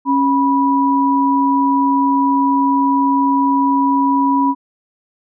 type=tone pair together; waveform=sine; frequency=274.9 / 979.6 Hz; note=C#4 / B5; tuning=-14 / -14 cents; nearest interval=octave + minor seventh; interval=2200 cents; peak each=-14 dBFS; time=0.05-4.55 s; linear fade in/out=50 ms; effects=none